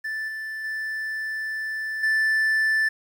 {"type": "tone with level steps", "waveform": "triangle", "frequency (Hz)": 1760, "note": "A6", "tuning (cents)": 0, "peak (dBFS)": [-25, -28, -25, -17], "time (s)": [0.04, 2.89], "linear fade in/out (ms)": 10, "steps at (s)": [0.28, 0.64, 2.03], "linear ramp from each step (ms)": 5, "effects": ["9-bit"]}